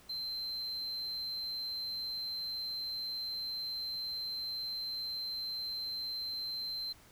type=tone; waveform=triangle; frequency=4109 Hz; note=C8; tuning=32 cents flat; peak=-35 dBFS; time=0.09-6.93 s; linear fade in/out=10 ms; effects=pink hiss -60 dBFS RMS until 7.11 s